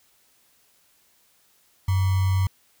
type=tone with sample-and-hold; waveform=sine; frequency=94.7 Hz; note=F#2; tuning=41 cents sharp; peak=-18 dBFS; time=1.88-2.47 s; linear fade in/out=5 ms; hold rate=1050 Hz; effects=white hiss -62 dBFS RMS until 2.8 s

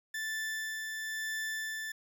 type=tone with tremolo; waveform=40% pulse; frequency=1760 Hz; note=A6; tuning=in tune; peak=-33 dBFS; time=0.14-1.92 s; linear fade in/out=5 ms; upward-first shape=sine; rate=1 Hz; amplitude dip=30%; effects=12-bit

